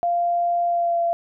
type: tone with pitch glide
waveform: sine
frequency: 694 to 682.9 Hz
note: F5 to F5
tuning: -11 to -39 cents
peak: -18 dBFS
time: 0.03-1.13 s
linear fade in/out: 0 ms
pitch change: -28 cents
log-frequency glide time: 0.66-1 s
effects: none